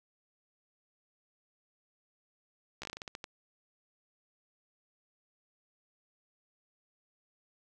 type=slowing click train; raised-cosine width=0.2 ms; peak=-23 dBFS; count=11; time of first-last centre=2.82-3.242 s; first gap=14 ms; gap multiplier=1.23; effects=none